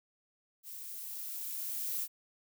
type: noise with level ramp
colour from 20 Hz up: violet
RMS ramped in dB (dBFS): -46 to -35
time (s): 0.63-2.08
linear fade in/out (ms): 50
effects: none